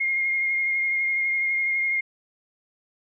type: tone with vibrato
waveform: sine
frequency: 2135 Hz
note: C7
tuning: 34 cents sharp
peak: -21 dBFS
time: 0-2.01 s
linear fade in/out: 10 ms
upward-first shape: sine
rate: 12 Hz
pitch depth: 17 cents each way
effects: none